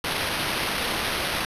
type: noise with sample-and-hold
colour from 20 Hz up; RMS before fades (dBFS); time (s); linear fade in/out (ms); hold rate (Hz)
blue; -27; 0.04-1.45; 2; 7350
effects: resampled to 32000 Hz